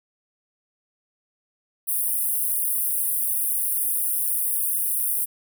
pink high-pass noise, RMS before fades -24 dBFS, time 1.87-5.26 s, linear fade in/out 20 ms, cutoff 9200 Hz, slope 96 dB/octave, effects none

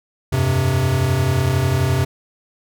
square chord, F suspended second, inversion none, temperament equal with one note detuned, 86.75 / 98 / 130.81 Hz, F2 / G2 / C3, -11 / 0 / 0 cents, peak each -24 / -22 / -18 dBFS, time 0.32-2.05 s, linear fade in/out 10 ms, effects none

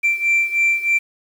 sine beating tone pair, 2349 / 2352.2 Hz, D7 / D7, 0 / +2 cents, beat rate 3.2 Hz, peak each -15 / -18 dBFS, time 0.03-0.99 s, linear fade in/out 20 ms, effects tanh soft clip ceiling -11 dBFS + 7-bit

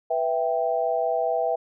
sine chord, E minor, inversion second, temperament equal, 493.9 / 659.3 / 784 Hz, B4 / E5 / G5, 0 / 0 / 0 cents, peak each -27 / -24 / -27 dBFS, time 0.1-1.56 s, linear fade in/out 10 ms, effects none

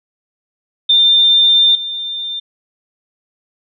sine tone with level steps, 3596 Hz, A7, 37 cents sharp, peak -7 / -20 dBFS, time 0.89-2.4 s, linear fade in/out 10 ms, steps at 1.75 s, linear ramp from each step 2 ms, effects none

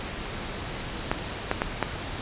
clicks, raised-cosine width 0.5 ms, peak -8 dBFS, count 4, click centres 1.115 / 1.514 / 1.619 / 1.827 s, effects pink hiss -34 dBFS RMS until 2.21 s + resampled to 8000 Hz

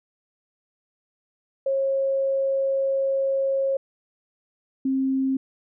sine tone pair in turn, 542 / 266.2 Hz, C#5 / C4, -39 / +30 cents, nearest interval octave, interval 1231 cents, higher first, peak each -20 / -20 dBFS, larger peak neither, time 1.66-3.77 / 4.85-5.37 s, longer first, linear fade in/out 5 ms, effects none

